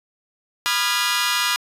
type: chord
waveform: 15% pulse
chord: F half-diminished seventh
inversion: second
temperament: equal with one note detuned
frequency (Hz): 987.8 / 1220.3 / 1396.9 / 1661.2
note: Cb6 / Eb6 / F6 / Ab6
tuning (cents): 0 / -34 / 0 / 0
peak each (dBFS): -18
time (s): 0.66-1.56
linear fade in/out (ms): 0
effects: resampled to 32000 Hz